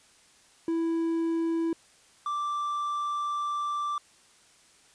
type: tone pair in turn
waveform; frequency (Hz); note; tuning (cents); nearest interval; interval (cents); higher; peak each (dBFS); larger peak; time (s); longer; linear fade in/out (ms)
triangle; 330.2 / 1174; E4 / D6; +3 / -1; octave + minor seventh; 2196; second; -23 / -26; first; 0.68-1.73 / 2.26-3.98; second; 2
effects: white hiss -59 dBFS RMS until 4.94 s + resampled to 22050 Hz